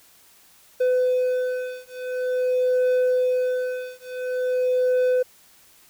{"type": "beating tone pair", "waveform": "triangle", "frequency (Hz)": [504, 504.47], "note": ["B4", "B4"], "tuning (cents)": [35, 37], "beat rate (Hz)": 0.47, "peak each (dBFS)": -21, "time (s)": [0.8, 5.23], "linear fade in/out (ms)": 10, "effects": ["white hiss -54 dBFS RMS until 5.89 s"]}